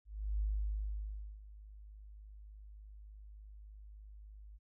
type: tone with ADSR envelope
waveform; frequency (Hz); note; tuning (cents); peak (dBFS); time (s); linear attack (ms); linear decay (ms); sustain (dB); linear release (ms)
sine; 51.7; G#1; -7; -31; 0.05-4.59; 350; 1000; -19; 34
effects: none